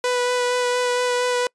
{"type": "tone with vibrato", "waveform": "sawtooth", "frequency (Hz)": 493.9, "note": "B4", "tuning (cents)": 0, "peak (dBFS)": -15, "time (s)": [0.04, 1.47], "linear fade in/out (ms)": 2, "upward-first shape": "sine", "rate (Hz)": 4.3, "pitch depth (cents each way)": 12, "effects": ["noise-tail reverb RT60 0.1 s tail -26 dB re dry", "resampled to 22050 Hz"]}